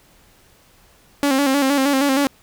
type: tone with vibrato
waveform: sawtooth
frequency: 275.2 Hz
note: C#4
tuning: 12 cents flat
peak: -11 dBFS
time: 1.23-2.27 s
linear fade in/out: 0 ms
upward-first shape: square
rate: 6.4 Hz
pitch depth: 59 cents each way
effects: pink hiss -53 dBFS RMS until 2.42 s